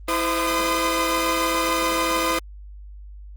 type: tone cluster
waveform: sawtooth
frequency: 328.8 / 514 / 1021 / 1223 Hz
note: E4 / C5 / C6 / D#6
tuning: -4 / -31 / -43 / -30 cents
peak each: -22 dBFS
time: 0.08-2.39 s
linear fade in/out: 5 ms
effects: added 50 Hz sine -37 dBFS peak until 3.36 s + Opus 24 kbps